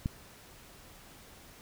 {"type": "click", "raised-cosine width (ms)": 5, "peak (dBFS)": -18, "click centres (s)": 0.059, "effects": ["pink hiss -54 dBFS RMS until 1.61 s"]}